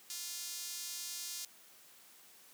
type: tone with high-pass filter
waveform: sawtooth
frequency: 350 Hz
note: F4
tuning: 4 cents sharp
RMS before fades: -43 dBFS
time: 0.1-1.45 s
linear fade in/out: 0 ms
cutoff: 5500 Hz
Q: 1.2
effects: white hiss -60 dBFS RMS until 2.53 s + high-pass 150 Hz 12 dB/octave